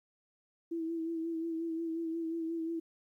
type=tone with vibrato; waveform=sine; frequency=328.9 Hz; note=E4; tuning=4 cents flat; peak=-33 dBFS; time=0.71-2.8 s; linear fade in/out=10 ms; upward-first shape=sine; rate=5.6 Hz; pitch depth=33 cents each way; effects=12-bit